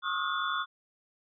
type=tone cluster; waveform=sine; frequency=1088 / 1233 / 1283 / 1432 / 3471 Hz; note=C#6 / D#6 / E6 / F6 / A7; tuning=-33 / -16 / -47 / +43 / -24 cents; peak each=-34 / -37 / -37 / -33 / -37 dBFS; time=0.02-0.66 s; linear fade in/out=50 ms; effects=none